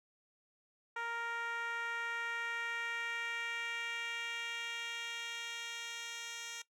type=tone with band-pass filter sweep; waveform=10% pulse; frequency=466.2 Hz; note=A#4; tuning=in tune; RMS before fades=-41 dBFS; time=0.96-6.62 s; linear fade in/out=5 ms; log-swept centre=1200 to 4900 Hz; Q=1.5; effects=noise-tail reverb RT60 0.1 s tail -18 dB re dry